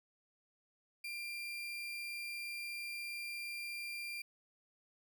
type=tone; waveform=35% pulse; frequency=2381 Hz; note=D7; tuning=23 cents sharp; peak=-39 dBFS; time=1.04-4.22 s; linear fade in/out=5 ms; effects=none